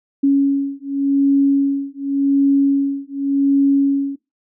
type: beating tone pair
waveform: sine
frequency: 277.2 / 278.08 Hz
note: C#4 / C#4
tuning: 0 / +6 cents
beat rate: 0.88 Hz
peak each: -16 dBFS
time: 0.23-4.16 s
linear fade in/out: 10 ms
effects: noise-tail reverb RT60 0.2 s tail -19 dB re dry